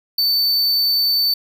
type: tone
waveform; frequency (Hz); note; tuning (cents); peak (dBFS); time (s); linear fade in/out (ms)
square; 4535; C#8; +39; -15; 0.18-1.34; 5
effects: 8-bit